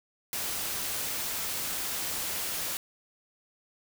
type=noise; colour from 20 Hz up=white; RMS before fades=-33 dBFS; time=0.33-2.77 s; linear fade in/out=0 ms; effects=none